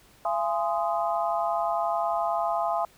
harmonic tone with a mistuned harmonic, 207.7 Hz, G#3, in tune, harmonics 3 / 4 / 5 / 6, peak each -27 / -29 / -31 / -33 dBFS, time 0.25-2.85 s, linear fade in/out 2 ms, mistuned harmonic 3, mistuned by +150 cents, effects pink hiss -57 dBFS RMS until 2.97 s

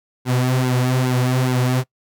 sawtooth tone with flanger, 127.1 Hz, C3, 50 cents flat, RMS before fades -18 dBFS, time 0.25-1.84 s, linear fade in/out 50 ms, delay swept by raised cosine 1.6 to 5.9 ms, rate 2.4 Hz, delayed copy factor -0.75, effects noise-tail reverb RT60 0.1 s tail -22 dB re dry

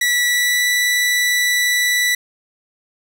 sawtooth tone with pitch glide, 1951 to 1966.8 Hz, B6 to B6, -22 to -8 cents, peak -11 dBFS, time 0.01-2.15 s, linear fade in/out 5 ms, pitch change +14 cents, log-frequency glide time 0.27-0.65 s, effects none

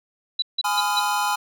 sine tone bursts, 3951 Hz, B7, in tune, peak -19 dBFS, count 4, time 0.39-0.998 s, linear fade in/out 5 ms, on 32 ms, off 160 ms
square chord, F half-diminished seventh, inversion first, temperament equal with one note detuned, 830.6 / 1009.7 / 1244.5 / 1396.9 Hz, Ab5 / Cb6 / Eb6 / F6, 0 / +38 / 0 / 0 cents, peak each -25 / -26 / -31 / -29 dBFS, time 0.64-1.36 s, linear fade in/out 10 ms
effects none

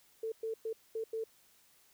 sine tone bursts at uneven times, 446.2 Hz, A4, 24 cents sharp, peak -34 dBFS, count 5, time 0.23-0.32 / 0.43-0.54 / 0.65-0.73 / 0.95-1.04 / 1.13-1.24 s, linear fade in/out 5 ms, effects white hiss -66 dBFS RMS until 1.93 s

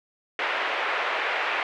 white band-pass noise, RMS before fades -27 dBFS, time 0.39-1.63 s, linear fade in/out 2 ms, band 450 to 2500 Hz, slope 24 dB/octave, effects none

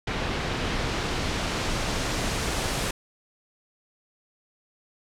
pink noise with low-pass filter sweep, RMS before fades -28 dBFS, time 0.07-2.91 s, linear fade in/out 5 ms, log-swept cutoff 3500 to 10000 Hz, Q 0.76, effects none

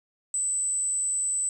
sine tone, 8010 Hz, B8, 23 cents sharp, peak -22 dBFS, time 0.34-1.49 s, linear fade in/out 2 ms, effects tanh soft clip ceiling -23 dBFS + 9-bit

